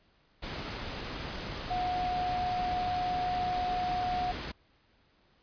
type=tone in noise; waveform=sine; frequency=726 Hz; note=F#5; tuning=33 cents flat; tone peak=-29 dBFS; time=1.7-4.32 s; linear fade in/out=10 ms; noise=pink; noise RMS=-38 dBFS; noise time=0.42-4.52 s; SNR=+6 dB; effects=pink hiss -67 dBFS RMS until 5.42 s + resampled to 11025 Hz